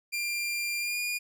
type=tone with pitch glide; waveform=sawtooth; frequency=2387 to 2430 Hz; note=D7 to D#7; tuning=+28 to -42 cents; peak=-26 dBFS; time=0.12-1.19 s; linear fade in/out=20 ms; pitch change=+30 cents; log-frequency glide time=0.79-0.98 s; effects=none